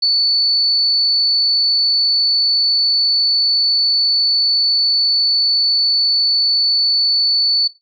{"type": "tone", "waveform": "sine", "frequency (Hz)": 4473, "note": "C#8", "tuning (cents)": 15, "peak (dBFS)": -11, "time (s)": [0.02, 7.68], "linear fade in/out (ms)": 10, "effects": ["noise-tail reverb RT60 0.2 s tail -17 dB re dry"]}